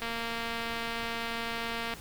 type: click train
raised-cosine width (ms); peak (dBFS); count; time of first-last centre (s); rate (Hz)
0.3; -19; 444; 0.02-1.938; 231
effects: pink hiss -47 dBFS RMS until 2 s